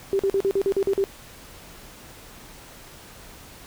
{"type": "tone bursts", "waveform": "sine", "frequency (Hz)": 392, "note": "G4", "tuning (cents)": 0, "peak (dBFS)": -18, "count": 9, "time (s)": [0.13, 1.04], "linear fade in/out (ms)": 0, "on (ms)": 62, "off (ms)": 44, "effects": ["pink hiss -45 dBFS RMS until 3.66 s"]}